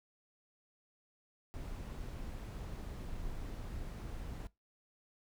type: noise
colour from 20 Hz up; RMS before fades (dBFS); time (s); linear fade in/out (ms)
brown; -43; 1.54-4.47; 0
effects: noise-tail reverb RT60 0.2 s tail -21 dB re dry